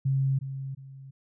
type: tone with echo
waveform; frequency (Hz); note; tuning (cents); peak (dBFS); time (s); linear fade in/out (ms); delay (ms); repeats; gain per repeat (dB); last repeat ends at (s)
sine; 135.1; C#3; -44; -22; 0.05-0.39; 10; 360; 2; -10; 1.11
effects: none